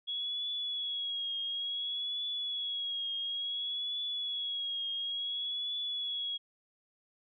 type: tone with vibrato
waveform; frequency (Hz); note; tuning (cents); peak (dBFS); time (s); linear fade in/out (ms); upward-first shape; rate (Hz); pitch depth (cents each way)
sine; 3341; G#7; +10; -33; 0.07-6.38; 20; triangle; 0.57; 51
effects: none